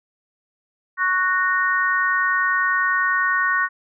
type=chord; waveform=sine; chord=F# major; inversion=second; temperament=just; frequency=1110 / 1480 / 1850 Hz; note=C#6 / F#6 / A#6; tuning=+2 / 0 / -14 cents; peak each=-22 / -21 / -21 dBFS; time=0.97-3.69 s; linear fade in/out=50 ms; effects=none